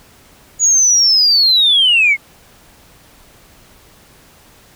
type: linear sweep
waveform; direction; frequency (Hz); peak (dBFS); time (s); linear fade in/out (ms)
sine; down; 6830 to 2116; -7; 0.59-2.17; 50
effects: tanh soft clip ceiling -3 dBFS + pink hiss -46 dBFS RMS until 4.75 s